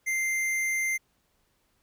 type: tone with tanh clipping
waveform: sine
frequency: 2090 Hz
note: C7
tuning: 2 cents flat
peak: -27 dBFS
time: 0.06-0.98 s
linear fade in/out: 20 ms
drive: 17 dB
effects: pink hiss -71 dBFS RMS until 1.82 s